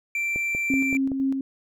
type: tone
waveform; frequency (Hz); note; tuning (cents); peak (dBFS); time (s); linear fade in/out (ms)
triangle; 2349; D7; 0; -22; 0.15-0.97; 2
type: click train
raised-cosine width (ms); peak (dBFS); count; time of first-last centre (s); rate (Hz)
2; -21; 5; 0.36-1.118; 5.28
type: tone with tremolo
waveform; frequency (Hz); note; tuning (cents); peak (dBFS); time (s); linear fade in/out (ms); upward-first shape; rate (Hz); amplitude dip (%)
sine; 269.1; C4; +49; -20; 0.7-1.41; 2; square; 4; 40
effects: none